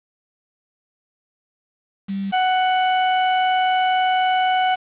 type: tone pair in turn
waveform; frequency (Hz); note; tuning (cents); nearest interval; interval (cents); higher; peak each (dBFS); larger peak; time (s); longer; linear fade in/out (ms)
sine / 40% pulse; 196.1 / 742.7; G3 / F#5; +1 / +6; octave + major seventh; 2305; second; -22 / -15; second; 2.08-2.32 / 2.32-4.76; second; 20
effects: resampled to 8000 Hz + 7-bit